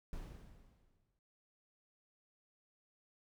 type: noise with exponential decay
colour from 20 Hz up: brown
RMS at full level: -44 dBFS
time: 0.13-1.19 s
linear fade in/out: 1 ms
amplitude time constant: 230 ms
effects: none